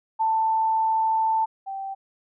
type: tone pair in turn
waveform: sine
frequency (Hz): 887 / 778.6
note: A5 / G5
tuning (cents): +14 / -12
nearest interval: major second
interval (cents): 226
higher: first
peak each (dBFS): -19 / -29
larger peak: first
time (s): 0.19-1.46 / 1.66-1.95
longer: first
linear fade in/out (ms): 20
effects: none